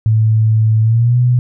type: tone with pitch glide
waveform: sine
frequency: 110 to 123.47 Hz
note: A2 to B2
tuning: 0 to 0 cents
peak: -8 dBFS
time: 0.06-1.39 s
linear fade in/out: 0 ms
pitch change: +200 cents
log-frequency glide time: 0.82-1.18 s
effects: none